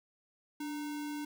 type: tone with sample-and-hold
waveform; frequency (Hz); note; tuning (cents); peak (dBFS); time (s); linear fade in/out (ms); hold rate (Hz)
sine; 293.7; D4; 0; -36; 0.6-1.25; 5; 1225
effects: none